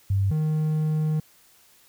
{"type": "tone pair in turn", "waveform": ["sine", "triangle"], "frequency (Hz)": [98, 154.98], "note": ["G2", "D#3"], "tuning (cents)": [0, -7], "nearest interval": "minor sixth", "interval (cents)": 793, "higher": "second", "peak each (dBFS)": -19, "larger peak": "neither", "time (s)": [[0.1, 0.31], [0.31, 1.2]], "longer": "second", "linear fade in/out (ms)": 5, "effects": ["white hiss -57 dBFS RMS until 1.88 s"]}